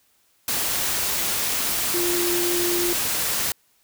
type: tone in noise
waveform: sine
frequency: 349.2 Hz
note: F4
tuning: in tune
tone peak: -23 dBFS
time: 1.94-2.93 s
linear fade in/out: 2 ms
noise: white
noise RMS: -24 dBFS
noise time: 0.48-3.52 s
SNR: -2 dB
effects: white hiss -63 dBFS RMS until 3.83 s